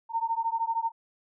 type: beating tone pair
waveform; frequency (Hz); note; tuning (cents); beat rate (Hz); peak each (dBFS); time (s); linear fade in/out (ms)
sine; 907 / 920; A#5 / A#5; -48 / -23; 13; -29; 0.09-0.92; 50
effects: none